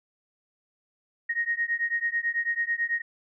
sine beating tone pair, 1864.7 / 1873.8 Hz, A#6 / A#6, 0 / +8 cents, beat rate 9.1 Hz, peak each -28 / -28 dBFS, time 1.29-3.02 s, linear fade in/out 10 ms, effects none

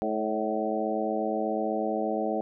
harmonic tone with a mistuned harmonic, 108.3 Hz, A2, 27 cents flat, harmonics 2 / 3 / 4 / 5 / 6 / 7, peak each -33 / -33 / -33 / -33 / -33 / -33 dBFS, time 0.02-2.41 s, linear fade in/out 0 ms, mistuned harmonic 5, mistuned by +41 cents, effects none

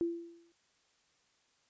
sine tone with exponential decay, 338.9 Hz, E4, 48 cents sharp, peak -27 dBFS, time 0.01-0.52 s, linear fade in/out 0 ms, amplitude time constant 110 ms, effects white hiss -72 dBFS RMS until 1.69 s + resampled to 16000 Hz

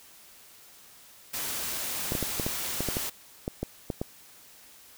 white noise, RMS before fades -33 dBFS, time 1.33-3.1 s, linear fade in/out 10 ms
clicks, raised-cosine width 2 ms, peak -16 dBFS, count 12, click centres 2.121 / 2.152 / 2.227 / 2.398 / 2.465 / 2.806 / 2.887 / 2.969 / 3.479 / 3.63 / 3.902 / 4.015 s
effects white hiss -53 dBFS RMS until 4.97 s

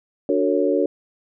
sine chord, D major seventh, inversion none, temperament equal with one note detuned, 293.7 / 370 / 450 / 554.4 Hz, D4 / F#4 / A4 / C#5, 0 / 0 / +39 / 0 cents, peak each -22 dBFS, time 0.29-0.86 s, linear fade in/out 2 ms, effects none

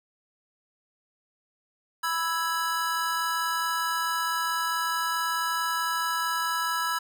square chord, E major, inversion second, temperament equal, 987.8 / 1318.5 / 1661.2 Hz, B5 / E6 / G#6, 0 / 0 / 0 cents, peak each -31 / -30 / -32 dBFS, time 2.03-6.99 s, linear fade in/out 10 ms, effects none

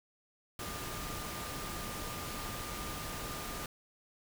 sine tone in noise, 1205 Hz, D6, 44 cents sharp, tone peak -47 dBFS, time 0.59-3.66 s, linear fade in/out 2 ms, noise pink, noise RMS -41 dBFS, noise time 0.59-3.66 s, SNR -9 dB, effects none

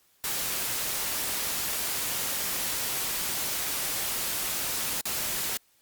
white noise with dropouts, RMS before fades -30 dBFS, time 0.24-5.57 s, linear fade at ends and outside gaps 0 ms, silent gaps 5.01-5.055 s, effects white hiss -65 dBFS RMS until 5.81 s + Opus 48 kbps

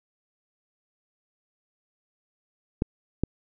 clicks, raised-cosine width 3 ms, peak -10 dBFS, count 2, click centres 2.821 / 3.236 s, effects none

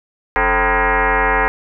sine tone with frequency modulation, 440 Hz, A4, in tune, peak -12 dBFS, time 0.36-1.48 s, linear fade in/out 0 ms, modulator 243 Hz, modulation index 6.8, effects none

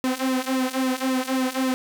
sawtooth tone with flanger, 259.8 Hz, C4, 12 cents flat, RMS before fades -24 dBFS, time 0.04-1.74 s, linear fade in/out 0 ms, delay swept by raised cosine 1.3 to 3.9 ms, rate 3.7 Hz, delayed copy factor -0.8, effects none

